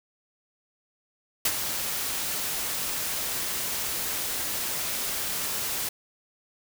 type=noise with ADSR envelope; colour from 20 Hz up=white; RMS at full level=-22 dBFS; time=1.45-5.89 s; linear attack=6 ms; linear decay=53 ms; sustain=-8 dB; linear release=5 ms; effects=none